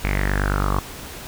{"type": "tone with low-pass filter sweep", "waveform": "sawtooth", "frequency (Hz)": 49, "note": "G1", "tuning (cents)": 0, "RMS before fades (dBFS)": -21, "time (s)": [0.04, 0.79], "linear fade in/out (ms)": 0, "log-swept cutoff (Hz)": [2300, 1100], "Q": 6.9, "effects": ["pink hiss -36 dBFS RMS until 1.27 s"]}